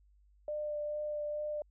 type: tone with vibrato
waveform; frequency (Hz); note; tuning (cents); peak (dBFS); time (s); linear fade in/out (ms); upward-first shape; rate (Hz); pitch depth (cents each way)
sine; 597; D5; +28; -34; 0.48-1.62; 2; sine; 2.3; 12
effects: added 50 Hz sine -62 dBFS peak until 1.7 s